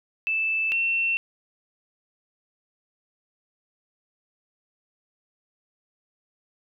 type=tone pair in turn; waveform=sine; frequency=2637 / 2700 Hz; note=E7 / E7; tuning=0 / +41 cents; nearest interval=unison; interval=41 cents; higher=second; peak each=-22 / -21 dBFS; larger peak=second; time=0.27-0.72 / 0.72-1.17 s; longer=neither; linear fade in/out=0 ms; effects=none